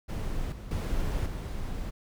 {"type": "noise with level steps", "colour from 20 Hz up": "brown", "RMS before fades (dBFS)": [-32, -40, -29, -34], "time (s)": [0.08, 1.91], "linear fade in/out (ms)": 20, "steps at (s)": [0.52, 0.71, 1.26], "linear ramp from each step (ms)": 2, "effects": []}